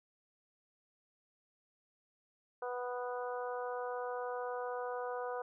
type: harmonic tone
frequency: 246.9 Hz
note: B3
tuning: in tune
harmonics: 2 / 3 / 4 / 5 / 6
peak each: -39 / -43 / -45 / -47 / -49 dBFS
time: 2.62-5.42 s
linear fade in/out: 5 ms
effects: none